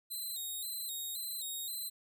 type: tone with vibrato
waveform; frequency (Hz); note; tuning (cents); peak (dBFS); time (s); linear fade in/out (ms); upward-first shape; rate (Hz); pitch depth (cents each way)
5% pulse; 3900; B7; -23; -31; 0.1-1.9; 20; square; 1.9; 68
effects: none